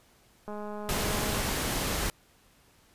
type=click train; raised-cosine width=1 ms; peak=-26 dBFS; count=193; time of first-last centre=0.48-1.399 s; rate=209 Hz
type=noise; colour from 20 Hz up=pink; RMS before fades=-30 dBFS; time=0.89-2.1 s; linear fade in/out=0 ms
effects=pink hiss -62 dBFS RMS until 2.94 s + resampled to 32000 Hz